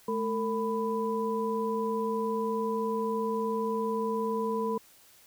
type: tone cluster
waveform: sine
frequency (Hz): 215.9 / 452.9 / 994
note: A3 / A#4 / B5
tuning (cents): -33 / -50 / +11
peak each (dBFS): -33 / -30 / -33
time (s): 0.08-4.78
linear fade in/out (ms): 5
effects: white hiss -58 dBFS RMS until 5.26 s